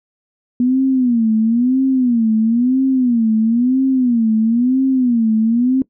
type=tone with vibrato; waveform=sine; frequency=241.4 Hz; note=B3; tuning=39 cents flat; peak=-11 dBFS; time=0.6-5.82 s; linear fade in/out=2 ms; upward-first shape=sine; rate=1 Hz; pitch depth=170 cents each way; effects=noise-tail reverb RT60 0.1 s tail -20 dB re dry